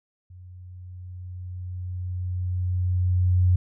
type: tone with level ramp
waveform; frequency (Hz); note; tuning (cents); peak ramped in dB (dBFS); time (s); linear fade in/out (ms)
sine; 90.6; F#2; -36; -42 to -15; 0.3-3.56; 5
effects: none